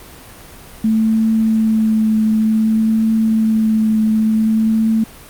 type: tone with vibrato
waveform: sine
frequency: 220 Hz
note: A3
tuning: in tune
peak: -11 dBFS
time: 0.84-5.04 s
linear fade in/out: 5 ms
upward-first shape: triangle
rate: 0.55 Hz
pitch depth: 18 cents each way
effects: pink hiss -38 dBFS RMS until 5.29 s + Opus 32 kbps